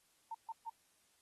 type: tone bursts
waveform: sine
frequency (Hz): 904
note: A5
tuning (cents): +47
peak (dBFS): -40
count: 3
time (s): 0.31-0.698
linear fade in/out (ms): 5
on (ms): 36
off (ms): 140
effects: white hiss -73 dBFS RMS until 1.21 s + AAC 32 kbps